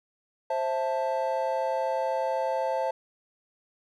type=chord; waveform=triangle; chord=A minor; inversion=first; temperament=just; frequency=528 / 660 / 880 Hz; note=C5 / E5 / A5; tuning=+16 / +2 / 0 cents; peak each=-27 / -29 / -28 dBFS; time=0.5-2.91 s; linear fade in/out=5 ms; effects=none